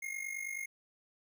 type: tone with amplitude modulation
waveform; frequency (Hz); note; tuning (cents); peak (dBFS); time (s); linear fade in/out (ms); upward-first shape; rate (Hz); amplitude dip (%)
square; 2143; C7; +41; -35; 0.02-0.66; 10; sine; 49.4; 75
effects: none